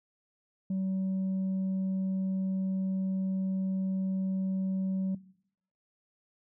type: tone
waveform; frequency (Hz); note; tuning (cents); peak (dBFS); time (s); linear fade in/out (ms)
sine; 190; F#3; +46; -26; 0.7-5.15; 5
effects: noise-tail reverb RT60 0.7 s tail -20 dB re dry + tanh soft clip ceiling -27 dBFS